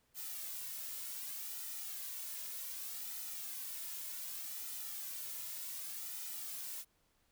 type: noise with flanger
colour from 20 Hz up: blue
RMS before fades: -44 dBFS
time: 0.14-6.85 s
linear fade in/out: 50 ms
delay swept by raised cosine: 1.8 to 2.6 ms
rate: 0.66 Hz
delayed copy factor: -0.55
effects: pink hiss -75 dBFS RMS until 7.31 s